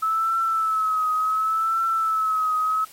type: tone with vibrato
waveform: sine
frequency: 1300 Hz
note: E6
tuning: 24 cents flat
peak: -19 dBFS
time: 0.02-2.85 s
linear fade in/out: 10 ms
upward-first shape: triangle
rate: 0.69 Hz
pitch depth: 60 cents each way
effects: white hiss -47 dBFS RMS until 2.92 s + MP3 64 kbps